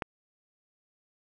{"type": "click", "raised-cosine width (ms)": 0.5, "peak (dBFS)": -16, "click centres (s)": 0.022, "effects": []}